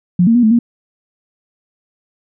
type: tone with pitch steps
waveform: sine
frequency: 177.6 / 229.3 / 242.5 / 218.2 / 235.8 Hz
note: F3 / A#3 / B3 / A3 / A#3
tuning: +29 / -28 / -31 / -14 / +20 cents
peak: -7 dBFS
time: 0.19-0.59 s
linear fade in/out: 5 ms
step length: 80 ms
effects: none